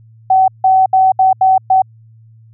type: tone bursts at uneven times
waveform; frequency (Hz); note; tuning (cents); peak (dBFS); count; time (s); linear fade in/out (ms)
sine; 758; F#5; +42; -6; 6; 0.3-0.48 / 0.64-0.86 / 0.93-1.12 / 1.19-1.33 / 1.41-1.58 / 1.7-1.82; 5
effects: added 112 Hz sine -40 dBFS peak until 2.53 s